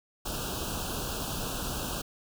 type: band-stop noise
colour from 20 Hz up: pink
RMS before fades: -34 dBFS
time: 0.25-2.02 s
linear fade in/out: 10 ms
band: 1600 to 2600 Hz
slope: 96 dB/octave
effects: none